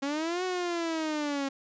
sawtooth linear two-way sweep, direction up then down, 271 to 371.7 to 271 Hz, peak -25 dBFS, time 0.02-1.49 s, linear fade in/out 10 ms, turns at 0.44 s, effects resampled to 16000 Hz

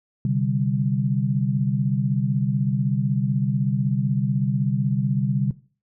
sine chord, C suspended second, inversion none, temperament equal, 130.81 / 146.83 / 196 Hz, C3 / D3 / G3, 0 / 0 / 0 cents, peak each -22 / -24 / -25 dBFS, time 0.25-5.51 s, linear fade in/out 2 ms, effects noise-tail reverb RT60 0.4 s tail -19 dB re dry

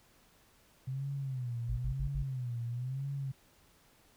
sine tone with vibrato, 128.2 Hz, C3, 35 cents flat, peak -34 dBFS, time 0.87-3.32 s, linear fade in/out 10 ms, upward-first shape sine, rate 1 Hz, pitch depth 150 cents each way
sine tone bursts, 52.5 Hz, G#1, 19 cents sharp, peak -32 dBFS, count 4, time 1.69-2.229 s, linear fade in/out 5 ms, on 83 ms, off 69 ms
effects pink hiss -65 dBFS RMS until 4.16 s

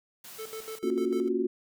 white high-pass noise, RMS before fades -46 dBFS, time 0.24-0.79 s, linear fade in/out 5 ms, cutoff 110 Hz, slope 24 dB/octave
square tone with tremolo, 440 Hz, A4, in tune, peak -37 dBFS, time 0.38-1.29 s, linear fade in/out 20 ms, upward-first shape square, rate 6.7 Hz, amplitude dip 80%
sine chord, Gb major seventh, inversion first, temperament equal, 233.1 / 277.2 / 349.2 / 370 Hz, Bb3 / Db4 / F4 / Gb4, 0 / 0 / 0 / 0 cents, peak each -33 / -33 / -31 / -28 dBFS, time 0.83-1.47 s, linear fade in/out 10 ms
effects none

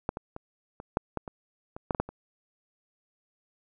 clicks, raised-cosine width 1 ms, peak -13 / -20 / -24 / -26 / -10 / -16 / -24 / -25 / -12 / -19 / -11 / -26 dBFS, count 12, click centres 0.091 / 0.171 / 0.364 / 0.801 / 0.971 / 1.173 / 1.278 / 1.765 / 1.908 / 1.948 / 2 / 2.09 s, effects none

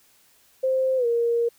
sine tone with pitch glide, 523.3 to 468.9 Hz, C5 to A#4, 0 to +10 cents, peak -19 dBFS, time 0.63-1.49 s, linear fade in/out 10 ms, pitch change -190 cents, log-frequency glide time 0.97-1.06 s, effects white hiss -59 dBFS RMS until 1.58 s

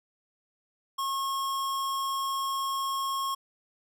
square tone, 1086 Hz, C#6, 36 cents flat, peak -29 dBFS, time 0.98-3.35 s, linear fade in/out 10 ms, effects none

